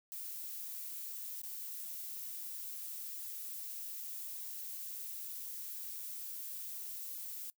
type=noise with dropouts; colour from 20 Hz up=violet; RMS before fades=-44 dBFS; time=0.12-7.5 s; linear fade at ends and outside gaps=0 ms; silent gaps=1.417-1.434 s; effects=noise-tail reverb RT60 0.1 s tail -22 dB re dry